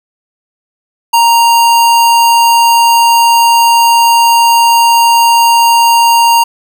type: tone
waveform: square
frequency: 932.3 Hz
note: A#5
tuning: in tune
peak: -5 dBFS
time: 1.13-6.44 s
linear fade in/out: 10 ms
effects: none